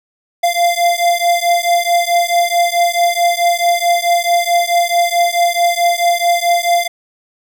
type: beating tone pair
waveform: square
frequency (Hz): 691 / 695.6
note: F5 / F5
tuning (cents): -19 / -7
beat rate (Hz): 4.6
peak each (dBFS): -15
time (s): 0.43-6.88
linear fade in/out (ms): 10
effects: none